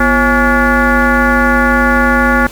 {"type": "tone with frequency modulation", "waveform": "sine", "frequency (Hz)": 837, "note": "G#5", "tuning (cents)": 13, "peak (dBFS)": -7, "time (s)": [0, 2.47], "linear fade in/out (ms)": 5, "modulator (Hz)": 296, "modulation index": 3.1, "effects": ["pink hiss -32 dBFS RMS until 2.51 s"]}